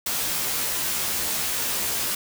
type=noise with comb filter; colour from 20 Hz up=white; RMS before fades=-26 dBFS; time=0.06-2.15 s; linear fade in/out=5 ms; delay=15 ms; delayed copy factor=+0.9; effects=none